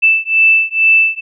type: beating tone pair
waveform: sine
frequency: 2643 / 2645.2 Hz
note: E7 / E7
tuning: +4 / +5 cents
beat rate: 2.2 Hz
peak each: -11 dBFS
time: 0.02-1.21 s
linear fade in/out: 20 ms
effects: none